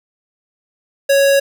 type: tone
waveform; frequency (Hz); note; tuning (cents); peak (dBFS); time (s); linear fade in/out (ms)
square; 554.4; C#5; 0; -10; 1.09-1.4; 10
effects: none